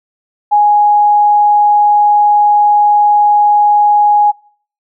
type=tone; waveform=sine; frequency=830.6 Hz; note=G#5; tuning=in tune; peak=-5 dBFS; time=0.51-4.32 s; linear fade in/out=20 ms; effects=noise-tail reverb RT60 0.5 s tail -24 dB re dry